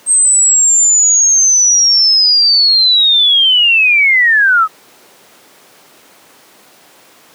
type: linear sweep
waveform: sine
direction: down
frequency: 8372 to 1244.5 Hz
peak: -6 dBFS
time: 0.06-4.68 s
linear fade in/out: 50 ms
effects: pink hiss -43 dBFS RMS until 7.34 s + high-pass 300 Hz 12 dB/octave